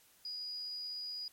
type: tone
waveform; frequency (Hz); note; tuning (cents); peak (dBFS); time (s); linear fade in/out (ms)
sine; 4908; D#8; -25; -39; 0.25-1.28; 2
effects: white hiss -65 dBFS RMS until 1.32 s + MP3 64 kbps